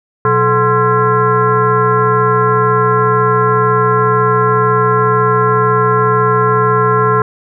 sine tone with frequency modulation, 739 Hz, F#5, 2 cents flat, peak -8 dBFS, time 0.25-7.22 s, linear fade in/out 2 ms, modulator 308 Hz, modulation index 2.2, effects none

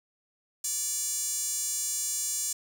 sawtooth tone with high-pass filter, 580 Hz, D5, 22 cents flat, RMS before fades -31 dBFS, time 0.64-2.53 s, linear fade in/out 5 ms, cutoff 7200 Hz, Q 3.1, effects none

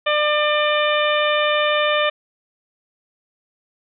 harmonic tone, 598 Hz, D5, 31 cents sharp, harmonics 1 / 2 / 3 / 4 / 5 / 6, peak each -19 / -22 / -24 / -25 / -26 / -27 dBFS, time 0.06-2.1 s, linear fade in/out 10 ms, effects none

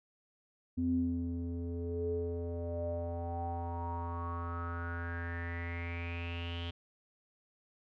square tone with low-pass filter sweep, 85.4 Hz, F2, 38 cents flat, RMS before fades -37 dBFS, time 0.77-6.71 s, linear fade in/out 10 ms, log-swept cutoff 240 to 3200 Hz, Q 9.1, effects none

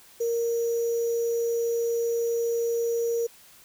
sine tone with sample-and-hold, 466.2 Hz, A#4, in tune, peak -23 dBFS, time 0.2-3.27 s, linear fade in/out 10 ms, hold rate 6300 Hz, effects white hiss -53 dBFS RMS until 3.64 s

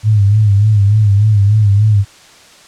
sine tone with vibrato, 103.83 Hz, G#2, in tune, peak -6 dBFS, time 0.03-2.05 s, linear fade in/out 50 ms, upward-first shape sine, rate 3.4 Hz, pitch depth 80 cents each way, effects white hiss -41 dBFS RMS until 2.67 s + low-pass 7000 Hz 12 dB/octave

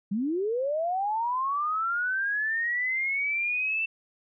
sine linear sweep, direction up, 186.4 to 2677 Hz, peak -25 dBFS, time 0.11-3.86 s, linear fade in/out 10 ms, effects none

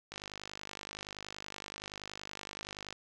click train, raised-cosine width 0.2 ms, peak -24 dBFS, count 143, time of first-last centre 0.12-2.926 s, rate 50.6 Hz, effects none

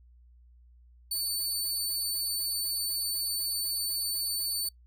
20% pulse tone, 4504 Hz, C#8, 27 cents sharp, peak -23 dBFS, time 1.11-4.69 s, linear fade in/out 5 ms, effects noise-tail reverb RT60 0.1 s tail -26 dB re dry + added 60 Hz sine -54 dBFS peak until 4.86 s

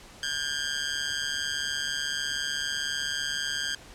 15% pulse tone with amplitude modulation, 1600 Hz, G6, 35 cents sharp, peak -18 dBFS, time 0.23-3.75 s, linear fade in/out 2 ms, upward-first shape sine, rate 144 Hz, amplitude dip 80%, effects pink hiss -49 dBFS RMS until 3.94 s + low-pass 9000 Hz 12 dB/octave

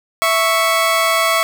20% pulse tone pair together, 659.3 / 1110.5 Hz, E5 / C#6, 0 / +3 cents, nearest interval major sixth, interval 903 cents, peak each -11 dBFS, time 0.22-1.43 s, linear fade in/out 0 ms, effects none

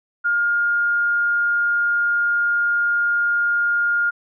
sine tone, 1415 Hz, F6, 22 cents sharp, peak -16 dBFS, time 0.24-4.11 s, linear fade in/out 20 ms, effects none

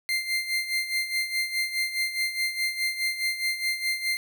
30% pulse tone with tremolo, 2093 Hz, C7, in tune, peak -20 dBFS, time 0.09-4.17 s, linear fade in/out 0 ms, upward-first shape sine, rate 4.8 Hz, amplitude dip 70%, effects none

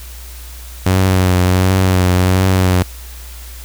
sawtooth tone with vibrato, 92.5 Hz, F#2, in tune, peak -6 dBFS, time 0.86-2.83 s, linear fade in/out 5 ms, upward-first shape triangle, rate 1.4 Hz, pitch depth 44 cents each way, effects added 60 Hz sine -30 dBFS peak until 3.64 s + white hiss -37 dBFS RMS until 3.64 s

